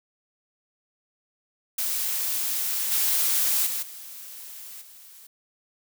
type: noise with level steps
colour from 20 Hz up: blue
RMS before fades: -27 / -23 / -29 / -41 / -48 dBFS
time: 1.78-5.27 s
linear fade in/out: 5 ms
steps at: 2.91 / 3.66 / 3.82 / 4.81 s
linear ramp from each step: 10 ms
effects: none